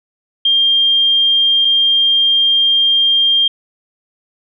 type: tone pair in turn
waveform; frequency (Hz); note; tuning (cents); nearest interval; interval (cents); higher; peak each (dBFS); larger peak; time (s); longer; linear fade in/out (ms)
sine; 3200 / 3200; G7 / G7; +35 / +35; unison; 0; neither; -9; neither; 0.45-1.65 / 1.65-3.48; second; 5
effects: none